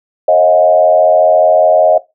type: tone with frequency modulation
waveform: sine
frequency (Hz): 629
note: D#5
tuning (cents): +19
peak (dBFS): -5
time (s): 0.28-1.98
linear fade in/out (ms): 5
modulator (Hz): 85.1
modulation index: 1
effects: noise-tail reverb RT60 0.2 s tail -19 dB re dry